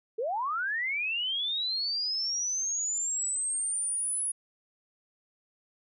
sine linear sweep, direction up, 415.3 to 10410 Hz, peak -28 dBFS, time 0.18-4.32 s, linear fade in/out 10 ms, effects none

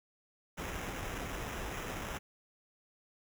pink noise with sample-and-hold, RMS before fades -40 dBFS, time 0.57-2.19 s, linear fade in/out 20 ms, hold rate 4410 Hz, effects none

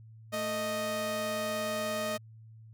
sawtooth tone pair together, 220.8 / 622.3 Hz, A3 / D#5, +6 / 0 cents, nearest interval octave + tritone, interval 1794 cents, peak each -34 / -28 dBFS, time 0.32-2.18 s, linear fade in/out 20 ms, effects added 111 Hz sine -49 dBFS peak until 2.73 s

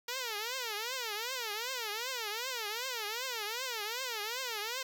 5% pulse tone with vibrato, 466.2 Hz, A#4, in tune, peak -24 dBFS, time 0.08-4.83 s, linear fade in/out 5 ms, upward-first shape triangle, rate 2.6 Hz, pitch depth 250 cents each way, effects none

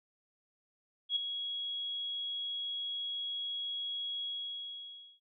sine tone with ADSR envelope, 3322 Hz, G#7, in tune, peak -26 dBFS, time 1.09-5.2 s, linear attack 71 ms, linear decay 7 ms, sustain -9 dB, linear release 960 ms, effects none

